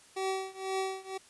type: tone with tremolo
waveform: 25% pulse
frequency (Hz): 382.1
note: G4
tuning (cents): -44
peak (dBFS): -25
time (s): 0.16-1.18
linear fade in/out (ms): 10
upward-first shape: triangle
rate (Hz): 2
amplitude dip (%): 95
effects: white hiss -58 dBFS RMS until 1.29 s + resampled to 24000 Hz